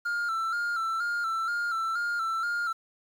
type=tone with vibrato; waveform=triangle; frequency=1373 Hz; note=F6; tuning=30 cents flat; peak=-25 dBFS; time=0.05-2.73 s; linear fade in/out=10 ms; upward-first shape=square; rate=2.1 Hz; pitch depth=49 cents each way; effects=9-bit